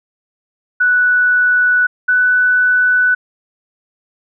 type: tone pair in turn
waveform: sine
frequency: 1480 / 1492 Hz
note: F#6 / F#6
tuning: 0 / +14 cents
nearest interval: unison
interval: 14 cents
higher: second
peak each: -9 dBFS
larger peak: neither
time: 0.8-1.87 / 2.08-3.15 s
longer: neither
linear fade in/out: 10 ms
effects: none